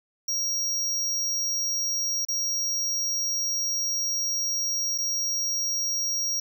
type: tone with dropouts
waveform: square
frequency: 5640 Hz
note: F8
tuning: 16 cents sharp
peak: -25 dBFS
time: 0.28-6.4 s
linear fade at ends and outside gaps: 5 ms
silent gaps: 2.251-2.285 / 4.979-4.984 s
effects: none